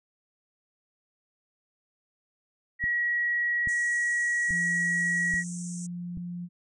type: tone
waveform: sine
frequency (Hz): 1914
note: A#6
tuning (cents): +45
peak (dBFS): -24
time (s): 2.79-5.44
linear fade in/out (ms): 50
type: click train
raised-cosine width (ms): 5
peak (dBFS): -26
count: 5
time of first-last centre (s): 2.84-6.173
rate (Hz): 1.2
type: band-pass noise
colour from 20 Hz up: white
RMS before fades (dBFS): -43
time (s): 3.68-5.87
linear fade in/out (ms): 10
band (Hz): 5800 to 9000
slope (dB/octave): 96
type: tone with pitch glide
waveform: sine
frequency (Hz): 173.7 to 175.52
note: F3 to F3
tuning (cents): -9 to +9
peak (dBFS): -33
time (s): 4.48-6.49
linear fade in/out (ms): 50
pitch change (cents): +18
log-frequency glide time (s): 4.9-5.59
effects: none